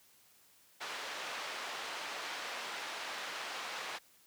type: band-pass noise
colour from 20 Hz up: pink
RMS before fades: -42 dBFS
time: 0.8-3.99 s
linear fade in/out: 20 ms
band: 750 to 4500 Hz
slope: 12 dB/octave
effects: white hiss -65 dBFS RMS until 4.26 s + high-pass 60 Hz 12 dB/octave